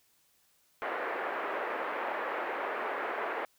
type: band-pass noise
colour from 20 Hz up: pink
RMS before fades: -35 dBFS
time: 0.82-3.45 s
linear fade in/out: 0 ms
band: 410 to 2000 Hz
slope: 24 dB/octave
effects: white hiss -69 dBFS RMS until 3.58 s